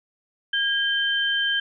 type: tone pair together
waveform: sine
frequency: 1622 / 3112 Hz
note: G#6 / G7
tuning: -41 / -13 cents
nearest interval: major seventh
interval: 1128 cents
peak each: -23 dBFS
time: 0.53-1.6 s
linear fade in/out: 5 ms
effects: none